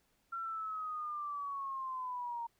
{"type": "linear sweep", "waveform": "sine", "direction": "down", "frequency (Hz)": [1368, 925], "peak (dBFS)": -37, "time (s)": [0.32, 2.47], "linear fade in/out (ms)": 10, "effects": ["pink hiss -75 dBFS RMS until 2.59 s"]}